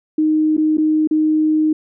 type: tone with dropouts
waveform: sine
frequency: 310 Hz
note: D#4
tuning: 6 cents flat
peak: -12 dBFS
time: 0.18-1.73 s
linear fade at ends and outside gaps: 5 ms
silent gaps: 0.568-0.578 / 0.772-0.781 / 1.074-1.11 s
effects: none